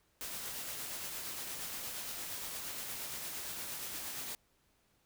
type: noise with tremolo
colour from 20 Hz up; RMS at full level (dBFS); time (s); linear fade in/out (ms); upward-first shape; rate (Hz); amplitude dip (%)
white; -41; 0.21-4.35; 0; sine; 8.6; 25
effects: pink hiss -73 dBFS RMS until 5.05 s